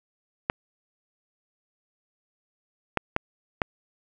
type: clicks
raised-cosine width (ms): 0.5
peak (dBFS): -7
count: 4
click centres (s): 0.499 / 2.973 / 3.164 / 3.618
effects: none